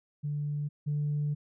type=tone pair in turn; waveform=sine; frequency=146.8 / 147.36 Hz; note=D3 / D3; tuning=0 / +6 cents; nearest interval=unison; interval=6 cents; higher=second; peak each=-29 / -26 dBFS; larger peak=second; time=0.23-0.69 / 0.86-1.35 s; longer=second; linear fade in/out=20 ms; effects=tanh soft clip ceiling -24 dBFS